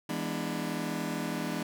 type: chord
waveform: sawtooth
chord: E dominant seventh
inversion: none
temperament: just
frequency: 164.81 / 206 / 247.2 / 296.7 Hz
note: E3 / G#3 / B3 / D4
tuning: 0 / -14 / +2 / +18 cents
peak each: -33 dBFS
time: 0.09-1.63 s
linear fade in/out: 5 ms
effects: none